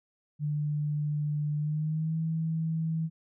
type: tone with pitch glide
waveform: sine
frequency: 148.8 to 161.33 Hz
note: D3 to E3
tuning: +23 to -37 cents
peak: -27 dBFS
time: 0.39-3.1 s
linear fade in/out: 50 ms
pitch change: +140 cents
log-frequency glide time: 1.56-2.17 s
effects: none